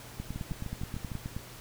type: two click trains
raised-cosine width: 5 ms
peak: -24 / -23 dBFS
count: 6 / 12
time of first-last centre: 0.36-1.118 / 0.2-1.365 s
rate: 6.6 / 9.44 Hz
effects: added 120 Hz sine -53 dBFS peak until 1.6 s + pink hiss -48 dBFS RMS until 1.6 s